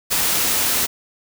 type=noise; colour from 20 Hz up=white; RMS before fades=-19 dBFS; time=0.1-0.87 s; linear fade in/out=20 ms; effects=none